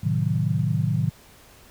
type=chord; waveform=sine; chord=A diminished seventh; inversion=none; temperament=equal; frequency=110 / 130.81 / 155.56 / 185 Hz; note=A2 / C3 / Eb3 / Gb3; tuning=0 / 0 / 0 / 0 cents; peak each=-25 / -26 / -24 / -29 dBFS; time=0.03-1.1 s; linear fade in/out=10 ms; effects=pink hiss -51 dBFS RMS until 1.7 s